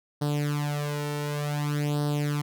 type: tone with flanger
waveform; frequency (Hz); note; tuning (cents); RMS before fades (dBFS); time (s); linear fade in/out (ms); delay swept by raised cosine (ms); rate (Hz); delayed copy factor
sawtooth; 146.83; D3; 0; -28; 0.21-2.42; 10; 0.21 to 2.21; 0.55; +0.8
effects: none